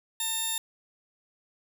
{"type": "tone pair together", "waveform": "10% pulse", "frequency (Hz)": [898, 3650], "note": ["A5", "A#7"], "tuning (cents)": [35, -37], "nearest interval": "2 octaves", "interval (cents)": 2428, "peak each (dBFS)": [-29, -21], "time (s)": [0.2, 0.58], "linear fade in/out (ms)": 2, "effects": []}